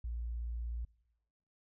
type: tone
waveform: sine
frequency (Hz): 58.27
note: A#1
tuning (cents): 0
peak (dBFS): -36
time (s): 0.04-0.85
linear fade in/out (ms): 5
effects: noise-tail reverb RT60 1.0 s tail -24 dB re dry